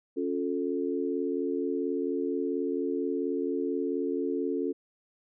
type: chord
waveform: sine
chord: Db augmented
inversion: none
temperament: equal with one note detuned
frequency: 277.2 / 355.7 / 440 Hz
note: Db4 / F4 / A4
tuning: 0 / +32 / 0 cents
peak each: -31 / -32 / -32 dBFS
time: 0.16-4.73 s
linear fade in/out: 20 ms
effects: none